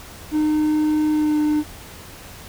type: tone with pitch glide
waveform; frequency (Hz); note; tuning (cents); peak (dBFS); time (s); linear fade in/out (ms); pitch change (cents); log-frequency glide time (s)
triangle; 305.6 to 301.4; D#4 to D4; -31 to +45; -14; 0.31-1.64; 50; -24; 1.12-1.38
effects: added 86 Hz sine -46 dBFS peak until 2.48 s + pink hiss -40 dBFS RMS until 2.48 s